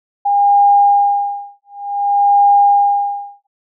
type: tone with tremolo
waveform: sine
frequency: 809 Hz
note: G#5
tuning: 46 cents flat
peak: -6 dBFS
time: 0.25-3.47 s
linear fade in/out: 10 ms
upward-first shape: sine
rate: 0.55 Hz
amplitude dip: 100%
effects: none